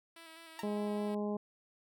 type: tone with vibrato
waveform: 5% pulse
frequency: 327 Hz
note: E4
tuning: 14 cents flat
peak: -40 dBFS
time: 0.16-1.15 s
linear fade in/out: 5 ms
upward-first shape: square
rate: 4.9 Hz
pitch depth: 23 cents each way
type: tone with exponential decay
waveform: sawtooth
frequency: 924 Hz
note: A#5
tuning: 16 cents flat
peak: -34 dBFS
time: 0.59-0.68 s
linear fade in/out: 1 ms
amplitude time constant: 18 ms
type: harmonic tone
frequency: 207.7 Hz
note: G#3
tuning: in tune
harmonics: 1 / 2 / 3 / 4 / 5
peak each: -35 / -38 / -42 / -46 / -50 dBFS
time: 0.63-1.37 s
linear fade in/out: 5 ms
effects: none